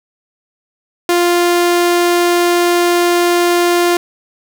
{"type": "tone", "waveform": "sawtooth", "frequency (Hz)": 349.2, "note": "F4", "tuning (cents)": 0, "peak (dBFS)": -6, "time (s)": [1.09, 3.97], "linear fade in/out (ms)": 2, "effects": []}